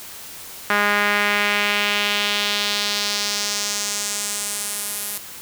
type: tone with band-pass filter sweep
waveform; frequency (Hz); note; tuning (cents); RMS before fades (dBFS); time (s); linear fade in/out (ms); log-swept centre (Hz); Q
sawtooth; 205.5; G#3; -18; -22; 0.7-5.18; 2; 1600 to 12000; 1.8
effects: white hiss -37 dBFS RMS until 5.41 s